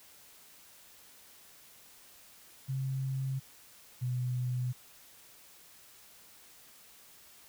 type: tone pair in turn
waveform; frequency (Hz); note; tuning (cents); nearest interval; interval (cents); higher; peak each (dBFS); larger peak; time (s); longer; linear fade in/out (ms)
sine; 133.4 / 125.06; C3 / B2; +34 / +22; minor second; 112; first; -31 / -30; second; 2.68-3.4 / 4.01-4.73; neither; 20
effects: white hiss -57 dBFS RMS until 7.48 s